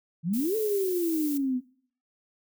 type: exponential two-way sweep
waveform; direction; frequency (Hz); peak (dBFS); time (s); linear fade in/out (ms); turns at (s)
sine; up then down; 152.9 to 448.1 to 245.5; -24; 0.23-1.61; 50; 0.56
type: noise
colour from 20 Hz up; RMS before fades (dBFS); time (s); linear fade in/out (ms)
violet; -37; 0.33-1.38; 10
effects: noise-tail reverb RT60 0.5 s tail -17 dB re dry